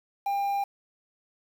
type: tone with quantisation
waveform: triangle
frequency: 799 Hz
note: G5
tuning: 33 cents sharp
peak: -23 dBFS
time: 0.26-0.64 s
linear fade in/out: 5 ms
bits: 8
effects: none